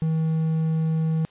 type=tone; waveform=triangle; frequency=160 Hz; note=D#3; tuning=49 cents sharp; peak=-18 dBFS; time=0.02-1.25 s; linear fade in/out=0 ms; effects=white hiss -55 dBFS RMS until 1.3 s + resampled to 8000 Hz